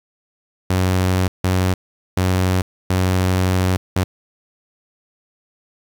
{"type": "tone bursts at uneven times", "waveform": "sawtooth", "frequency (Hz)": 92.5, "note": "F#2", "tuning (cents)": 0, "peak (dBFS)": -11, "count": 5, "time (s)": [[0.7, 1.28], [1.44, 1.74], [2.17, 2.62], [2.9, 3.77], [3.96, 4.04]], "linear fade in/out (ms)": 5, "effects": ["8-bit"]}